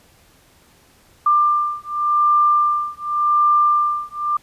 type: beating tone pair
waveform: sine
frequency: 1190 / 1190.88 Hz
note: D6 / D6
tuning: +22 / +24 cents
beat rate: 0.88 Hz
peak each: -17 dBFS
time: 1.26-4.37 s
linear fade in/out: 5 ms
effects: pink hiss -53 dBFS RMS until 4.42 s + resampled to 32000 Hz